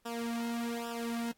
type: tone with flanger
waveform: sawtooth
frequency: 233.8 Hz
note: A#3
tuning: 5 cents sharp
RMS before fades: -36 dBFS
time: 0.05-1.32 s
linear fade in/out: 10 ms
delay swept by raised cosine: 0.46 to 2.56 ms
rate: 1.2 Hz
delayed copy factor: -0.85
effects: pink hiss -73 dBFS RMS until 1.37 s + AAC 64 kbps